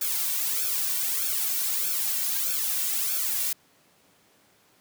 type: noise with flanger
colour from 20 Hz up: blue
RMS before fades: -27 dBFS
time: 0.01-3.53 s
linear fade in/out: 5 ms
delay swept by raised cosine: 1 to 2.4 ms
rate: 1.6 Hz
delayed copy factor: -0.95
effects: pink hiss -61 dBFS RMS until 4.8 s + high-pass 150 Hz 12 dB/octave